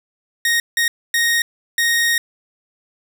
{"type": "tone bursts at uneven times", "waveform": "sawtooth", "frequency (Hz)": 1864.7, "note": "A#6", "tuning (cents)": 0, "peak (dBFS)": -11, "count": 4, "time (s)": [[0.45, 0.6], [0.77, 0.88], [1.14, 1.42], [1.78, 2.18]], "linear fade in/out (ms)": 2, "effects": []}